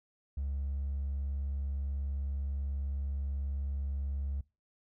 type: tone with hard clipping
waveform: triangle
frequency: 69.3 Hz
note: C#2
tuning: in tune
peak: -32 dBFS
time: 0.37-4.41 s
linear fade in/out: 5 ms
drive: 2 dB
effects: noise-tail reverb RT60 0.3 s tail -23 dB re dry